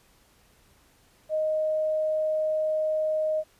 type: tone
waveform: sine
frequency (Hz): 622.3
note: D#5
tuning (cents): 0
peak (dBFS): -23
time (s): 1.29-3.44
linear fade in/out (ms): 50
effects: pink hiss -61 dBFS RMS until 3.59 s + resampled to 32000 Hz